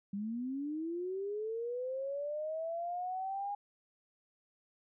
sine linear sweep, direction up, 194.7 to 819 Hz, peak -35 dBFS, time 0.13-3.55 s, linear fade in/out 5 ms, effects none

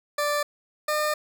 20% pulse tone pair in turn, 587.3 / 605.2 Hz, D5 / D#5, 0 / -48 cents, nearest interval minor second, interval 52 cents, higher second, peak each -18 dBFS, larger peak neither, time 0.18-0.43 / 0.88-1.14 s, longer second, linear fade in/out 5 ms, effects none

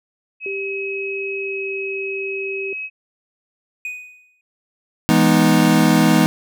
sine tone, 2554 Hz, D#7, 45 cents sharp, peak -25 dBFS, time 0.4-2.9 s, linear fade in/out 50 ms
sine tone with pitch glide, 392 to 389.5 Hz, G4 to G4, 0 to -11 cents, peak -25 dBFS, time 0.46-2.73 s, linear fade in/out 2 ms, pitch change -11 cents, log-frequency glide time 1.41-1.6 s
triangle tone with exponential decay, 2489 Hz, D#7, in tune, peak -21 dBFS, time 3.85-4.41 s, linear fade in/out 2 ms, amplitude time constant 120 ms
square chord, E major seventh, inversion none, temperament equal, 164.81 / 207.7 / 246.9 / 311.1 Hz, E3 / G#3 / B3 / D#4, 0 / 0 / 0 / 0 cents, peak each -18 dBFS, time 5.09-6.26 s, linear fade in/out 0 ms
effects none

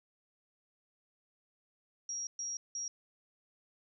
sine tone bursts at uneven times, 5660 Hz, F8, 22 cents sharp, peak -36 dBFS, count 3, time 2.09-2.27 / 2.39-2.57 / 2.75-2.88 s, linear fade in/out 2 ms, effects none

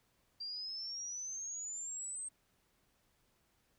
sine exponential sweep, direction up, 4699 to 8410 Hz, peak -40 dBFS, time 0.4-2.29 s, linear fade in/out 10 ms, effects pink hiss -75 dBFS RMS until 3.78 s

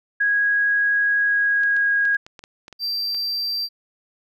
sine tone with pitch glide, 1652 to 1640.6 Hz, G#6 to G#6, -10 to -22 cents, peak -16 dBFS, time 0.2-2.17 s, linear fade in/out 10 ms, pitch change -12 cents, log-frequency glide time 1.24-1.91 s
clicks, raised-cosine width 0.2 ms, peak -23 dBFS, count 10, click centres 1.635 / 1.766 / 2.053 / 2.146 / 2.265 / 2.392 / 2.439 / 2.681 / 2.727 / 3.147 s
triangle tone, 4699 Hz, D8, in tune, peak -21 dBFS, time 2.79-3.69 s, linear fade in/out 50 ms
effects none

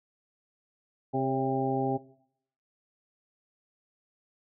harmonic tone with a mistuned harmonic, 132.6 Hz, C3, 23 cents sharp, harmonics 1 / 2 / 3 / 4 / 5 / 6, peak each -33 / -31 / -32 / -37 / -36 / -31 dBFS, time 1.13-1.98 s, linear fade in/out 20 ms, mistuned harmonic 4, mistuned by +60 cents, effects noise-tail reverb RT60 0.7 s tail -20 dB re dry

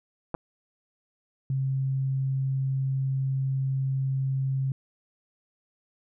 clicks, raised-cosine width 1 ms, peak -17 dBFS, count 2, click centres 0.343 / 0.349 s
sine tone, 134 Hz, C3, 42 cents sharp, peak -24 dBFS, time 1.5-4.72 s, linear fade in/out 2 ms
effects none

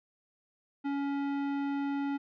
sine tone with tanh clipping, 280.7 Hz, C#4, 22 cents sharp, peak -32 dBFS, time 0.84-2.18 s, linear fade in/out 20 ms, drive 16 dB, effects none

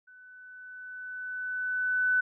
sine tone with level ramp, 1500 Hz, F#6, 23 cents sharp, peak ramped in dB -51 to -21 dBFS, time 0.07-2.21 s, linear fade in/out 10 ms, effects none

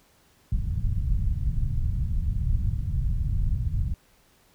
pink low-pass noise, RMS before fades -25 dBFS, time 0.52-3.94 s, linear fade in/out 5 ms, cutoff 130 Hz, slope 24 dB/octave, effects pink hiss -61 dBFS RMS until 4.54 s

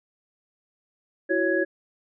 sine tone cluster, 331.5 / 370.5 / 555 / 1671 Hz, E4 / F#4 / C#5 / G#6, +10 / +2 / +2 / +10 cents, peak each -26 dBFS, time 1.29-1.65 s, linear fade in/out 20 ms, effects none

